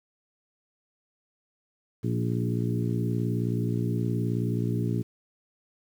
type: harmonic tone with a mistuned harmonic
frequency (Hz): 59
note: A#1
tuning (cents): +22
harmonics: 2 / 3 / 4 / 5 / 6 / 7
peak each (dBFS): -27 / -31 / -33 / -35 / -37 / -38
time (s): 2.03-5.03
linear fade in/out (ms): 20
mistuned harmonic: 6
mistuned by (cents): -17
effects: 9-bit